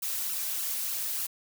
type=noise with flanger; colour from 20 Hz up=blue; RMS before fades=-32 dBFS; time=0.02-1.27 s; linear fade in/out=10 ms; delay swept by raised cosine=0.69 to 3.99 ms; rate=3.4 Hz; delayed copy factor=+0.85; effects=none